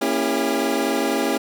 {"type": "chord", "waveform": "25% pulse", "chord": "A# diminished seventh", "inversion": "none", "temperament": "equal with one note detuned", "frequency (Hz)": [233.1, 277.2, 329.6, 401.9], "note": ["A#3", "C#4", "E4", "G4"], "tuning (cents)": [0, 0, 0, 43], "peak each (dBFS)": [-23, -20, -22, -21], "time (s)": [0.01, 1.38], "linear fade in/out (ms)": 10, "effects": []}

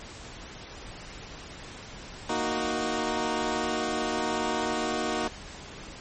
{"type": "chord", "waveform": "15% pulse", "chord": "D# minor", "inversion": "second", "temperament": "equal", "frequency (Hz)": [233.1, 311.1, 370], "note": ["A#3", "D#4", "F#4"], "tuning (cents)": [0, 0, 0], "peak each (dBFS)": -25, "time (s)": [2.29, 5.28], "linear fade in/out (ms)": 5, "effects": ["pink hiss -43 dBFS RMS until 6 s", "MP3 32 kbps"]}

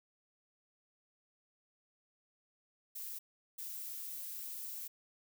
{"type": "noise bursts at uneven times", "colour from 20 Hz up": "violet", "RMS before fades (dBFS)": -44, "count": 2, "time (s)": [[2.95, 3.19], [3.58, 4.88]], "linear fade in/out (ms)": 10, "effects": []}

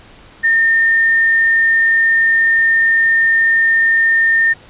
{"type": "tone with quantisation", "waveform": "sine", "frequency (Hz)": 1817, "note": "A#6", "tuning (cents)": -45, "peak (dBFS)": -9, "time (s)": [0.43, 4.54], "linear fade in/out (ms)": 20, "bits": 6, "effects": ["pink hiss -42 dBFS RMS until 4.69 s", "resampled to 8000 Hz"]}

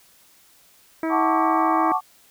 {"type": "harmonic tone", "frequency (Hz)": 322.6, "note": "E4", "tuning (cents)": -37, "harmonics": [1, 2, 3, 4, 5, 6, 7], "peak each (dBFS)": [-23, -29, -33, -35, -37, -39, -40], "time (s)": [1.03, 1.92], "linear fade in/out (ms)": 2}
{"type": "chord", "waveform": "sine", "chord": "D major seventh", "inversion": "first", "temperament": "equal", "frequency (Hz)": [740, 880, 1108.7, 1174.7], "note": ["F#5", "A5", "C#6", "D6"], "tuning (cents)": [0, 0, 0, 0], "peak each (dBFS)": -24, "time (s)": [1.09, 2.01], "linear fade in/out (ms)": 50}
{"effects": ["white hiss -55 dBFS RMS until 2.3 s"]}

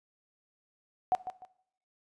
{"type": "tone with echo", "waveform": "sine", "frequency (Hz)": 740, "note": "F#5", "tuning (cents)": 0, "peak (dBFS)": -22, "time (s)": [1.12, 1.15], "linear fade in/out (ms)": 0, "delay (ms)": 150, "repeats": 2, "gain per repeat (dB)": -11, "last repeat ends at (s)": 1.45, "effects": ["noise-tail reverb RT60 0.7 s tail -19 dB re dry", "resampled to 22050 Hz"]}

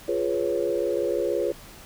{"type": "chord", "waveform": "sine", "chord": "C# dominant seventh", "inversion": "first", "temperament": "equal", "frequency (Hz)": [349.2, 415.3, 493.9, 554.4], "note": ["E#4", "G#4", "B4", "C#5"], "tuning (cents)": [0, 0, 0, 0], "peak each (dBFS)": -28, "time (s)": [0.08, 1.52], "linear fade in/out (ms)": 5, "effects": ["pink hiss -46 dBFS RMS until 1.85 s"]}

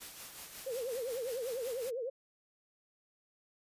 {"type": "noise with tremolo", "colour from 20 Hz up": "white", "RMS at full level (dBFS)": -46, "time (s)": [0, 1.91], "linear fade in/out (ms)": 20, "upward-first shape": "sine", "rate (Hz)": 5.5, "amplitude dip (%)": 45}
{"type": "tone with vibrato", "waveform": "sine", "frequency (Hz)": 493.3, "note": "B4", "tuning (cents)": -2, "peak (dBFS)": -35, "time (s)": [0.66, 2.1], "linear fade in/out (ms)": 10, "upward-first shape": "triangle", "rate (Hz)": 10, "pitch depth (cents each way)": 200}
{"effects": ["resampled to 32000 Hz"]}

